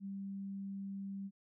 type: tone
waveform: sine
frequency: 196.4 Hz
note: G3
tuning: 4 cents sharp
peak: -40 dBFS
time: 0-1.31 s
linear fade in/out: 50 ms
effects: none